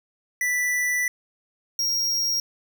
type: tone pair in turn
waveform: square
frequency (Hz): 1975.5 / 5603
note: B6 / F8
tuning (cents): 0 / +5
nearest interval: octave + tritone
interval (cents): 1805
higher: second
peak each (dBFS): -22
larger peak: neither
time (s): 0.41-1.08 / 1.79-2.4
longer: first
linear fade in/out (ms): 2
effects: none